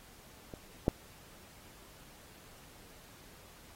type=clicks; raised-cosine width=2 ms; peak=-30 / -12 dBFS; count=2; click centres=0.538 / 0.881 s; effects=pink hiss -57 dBFS RMS until 3.75 s + AAC 48 kbps